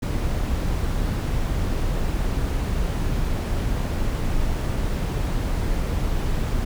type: noise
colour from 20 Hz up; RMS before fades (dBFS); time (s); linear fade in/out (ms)
brown; -23; 0.02-6.65; 10
effects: none